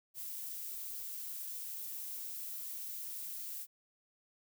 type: noise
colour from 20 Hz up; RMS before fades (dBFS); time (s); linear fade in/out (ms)
violet; -43; 0.14-3.67; 50
effects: none

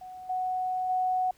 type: tone with level steps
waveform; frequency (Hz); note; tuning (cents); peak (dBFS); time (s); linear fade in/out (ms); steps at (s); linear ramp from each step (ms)
sine; 740; F#5; 0; -40 / -27 / -24; 0.01-1.31; 5; 0.29 / 0.89; 10
effects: pink hiss -62 dBFS RMS until 1.37 s

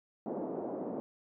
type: band-pass noise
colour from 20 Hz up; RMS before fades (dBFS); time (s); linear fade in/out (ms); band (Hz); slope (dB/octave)
pink; -38; 0.26-1; 0; 230 to 700; 24
effects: none

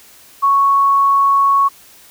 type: tone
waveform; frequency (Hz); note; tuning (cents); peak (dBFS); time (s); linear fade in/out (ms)
sine; 1108.7; C#6; 0; -9; 0.42-1.69; 20
effects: white hiss -44 dBFS RMS until 2.1 s

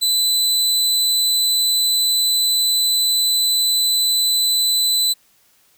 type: tone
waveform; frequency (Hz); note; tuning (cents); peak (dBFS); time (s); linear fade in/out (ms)
sawtooth; 4006; B7; +24; -12; 0.01-5.14; 20
effects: white hiss -57 dBFS RMS until 5.77 s

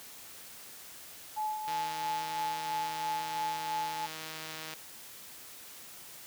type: tone with tremolo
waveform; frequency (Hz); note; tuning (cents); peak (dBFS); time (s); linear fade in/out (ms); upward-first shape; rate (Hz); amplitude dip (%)
sine; 858; A5; -44; -30; 1.36-4.07; 20; sine; 3; 50
type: click train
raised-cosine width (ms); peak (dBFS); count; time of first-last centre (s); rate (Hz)
0.2; -24; 484; 1.68-4.737; 158
effects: white hiss -49 dBFS RMS until 6.26 s + high-pass 60 Hz 12 dB/octave

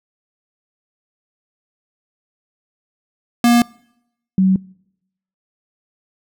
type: tone pair in turn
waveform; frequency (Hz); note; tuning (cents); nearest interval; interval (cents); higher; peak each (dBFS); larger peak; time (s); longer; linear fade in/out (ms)
square / sine; 238.1 / 188.98; A#3 / F#3; +37 / +37; major third; 400; first; -10; neither; 3.44-3.62 / 4.38-4.56; neither; 2
effects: noise-tail reverb RT60 0.8 s tail -25 dB re dry

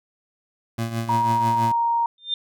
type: tone with tremolo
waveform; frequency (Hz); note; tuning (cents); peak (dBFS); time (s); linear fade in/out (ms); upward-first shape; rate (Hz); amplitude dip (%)
25% pulse; 114.7; A#2; -28; -18; 0.78-1.72; 5; triangle; 6.1; 70
type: tone with pitch glide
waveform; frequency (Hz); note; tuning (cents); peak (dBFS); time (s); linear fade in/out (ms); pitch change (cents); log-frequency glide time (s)
sine; 947 to 933.4; A#5 to A#5; +27 to +2; -18; 1.09-2.06; 2; -25; 1.27-1.78
type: tone with exponential growth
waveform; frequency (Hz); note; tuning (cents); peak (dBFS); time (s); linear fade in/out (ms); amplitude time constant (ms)
sine; 3600; A7; +39; -17; 2.18-2.34; 2; 33
effects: none

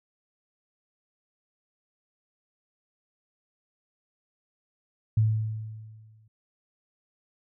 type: tone with exponential decay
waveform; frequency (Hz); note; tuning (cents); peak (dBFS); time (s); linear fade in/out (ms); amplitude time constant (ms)
sine; 109.3; A2; -11; -17; 5.17-6.28; 5; 240
effects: none

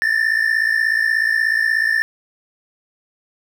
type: tone pair together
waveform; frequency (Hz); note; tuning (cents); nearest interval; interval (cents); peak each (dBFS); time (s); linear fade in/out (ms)
triangle; 1753.4 / 1810; A6 / A6; -7 / +48; minor second; 55; -16; 0.02-2.02; 0
effects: none

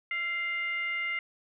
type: tone with frequency modulation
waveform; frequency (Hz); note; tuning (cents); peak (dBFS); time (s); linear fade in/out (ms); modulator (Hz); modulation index
sine; 2093; C7; 0; -29; 0.11-1.19; 2; 727; 0.54
effects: none

